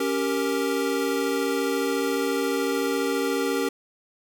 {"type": "chord", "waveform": "square", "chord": "G diminished", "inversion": "second", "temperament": "equal", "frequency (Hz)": [277.2, 392, 466.2], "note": ["Db4", "G4", "Bb4"], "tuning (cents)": [0, 0, 0], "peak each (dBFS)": [-28, -28, -28], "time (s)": [0, 3.69], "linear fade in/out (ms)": 5, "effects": []}